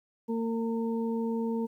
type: harmonic tone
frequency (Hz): 228.2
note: A#3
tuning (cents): -37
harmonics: 1 / 2 / 4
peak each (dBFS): -29 / -33 / -41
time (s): 0.28-1.67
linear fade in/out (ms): 20
effects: 11-bit